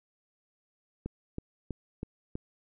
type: click train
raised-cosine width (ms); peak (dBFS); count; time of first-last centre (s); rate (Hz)
3; -22; 5; 1.06-2.354; 3.09
effects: none